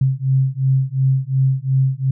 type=beating tone pair; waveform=sine; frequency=131.7 / 134.5 Hz; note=C3 / C3; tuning=+12 / +48 cents; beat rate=2.8 Hz; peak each=-17 dBFS; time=0.01-2.11 s; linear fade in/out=5 ms; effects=none